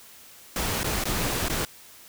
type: noise with dropouts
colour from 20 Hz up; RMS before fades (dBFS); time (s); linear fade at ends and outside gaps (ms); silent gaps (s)
pink; -27; 0.56-1.65; 1; 0.832-0.843 / 1.039-1.054 / 1.484-1.498
effects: white hiss -49 dBFS RMS until 2.08 s